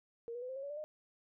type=tone with pitch steps; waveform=sine; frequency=466.2 / 484.6 / 503.7 / 523.6 / 544.3 / 565.7 / 588.1 / 611.3 Hz; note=A#4 / B4 / B4 / C5 / C#5 / C#5 / D5 / D#5; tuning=0 / -33 / +34 / +1 / -32 / +35 / +2 / -31 cents; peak=-40 dBFS; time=0.28-0.84 s; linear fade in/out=0 ms; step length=70 ms; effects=none